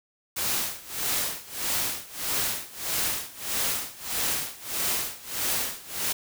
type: noise with tremolo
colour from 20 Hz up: white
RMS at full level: -26 dBFS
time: 0.36-6.13 s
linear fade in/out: 10 ms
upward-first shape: sine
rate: 1.6 Hz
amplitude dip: 90%
effects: none